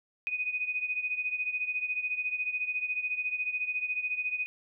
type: beating tone pair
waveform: sine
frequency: 2489 / 2503 Hz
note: D#7 / D#7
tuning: 0 / +10 cents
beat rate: 14 Hz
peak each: -31 / -35 dBFS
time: 0.27-4.46 s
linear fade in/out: 0 ms
effects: none